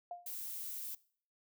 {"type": "tone with exponential decay", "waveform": "sine", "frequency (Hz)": 703, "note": "F5", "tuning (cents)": 11, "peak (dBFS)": -38, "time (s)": [0.11, 0.33], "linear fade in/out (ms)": 2, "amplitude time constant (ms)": 46}
{"type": "noise", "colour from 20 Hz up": "violet", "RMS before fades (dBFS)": -43, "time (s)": [0.26, 0.95], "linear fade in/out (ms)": 5}
{"effects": ["noise-tail reverb RT60 0.5 s tail -21 dB re dry"]}